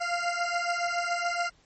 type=beating tone pair; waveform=20% pulse; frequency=692 / 699.1 Hz; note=F5 / F5; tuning=-16 / +2 cents; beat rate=7.1 Hz; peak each=-25 dBFS; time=0-1.5 s; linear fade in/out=20 ms; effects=pink hiss -63 dBFS RMS until 1.65 s + MP3 32 kbps